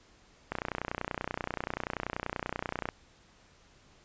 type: click train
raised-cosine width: 0.5 ms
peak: -17 dBFS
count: 73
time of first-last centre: 0.52-2.888 s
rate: 30.4 Hz
effects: pink hiss -61 dBFS RMS until 4.04 s + resampled to 16000 Hz